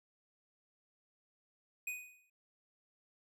square tone with exponential decay, 2489 Hz, D#7, in tune, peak -36 dBFS, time 1.87-2.3 s, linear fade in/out 5 ms, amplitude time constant 92 ms, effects none

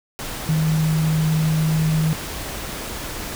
sine tone in noise, 157.5 Hz, D#3, 21 cents sharp, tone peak -16 dBFS, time 0.49-2.13 s, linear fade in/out 0 ms, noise pink, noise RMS -30 dBFS, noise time 0.19-3.35 s, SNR +11 dB, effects none

